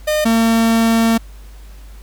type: tone pair in turn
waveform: 45% pulse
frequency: 609 / 227.2 Hz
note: D#5 / A#3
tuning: -37 / -44 cents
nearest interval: octave + perfect fourth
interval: 1707 cents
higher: first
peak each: -14 / -11 dBFS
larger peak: second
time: 0.07-0.25 / 0.25-1.18 s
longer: second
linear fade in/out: 10 ms
effects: added 50 Hz sine -34 dBFS peak until 2.02 s + pink hiss -48 dBFS RMS until 2.02 s